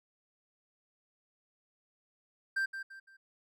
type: tone with echo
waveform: triangle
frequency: 1574 Hz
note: G6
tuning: 7 cents sharp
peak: -27 dBFS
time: 2.56-2.66 s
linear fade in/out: 10 ms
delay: 170 ms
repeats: 3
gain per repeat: -9 dB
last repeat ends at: 3.17 s
effects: none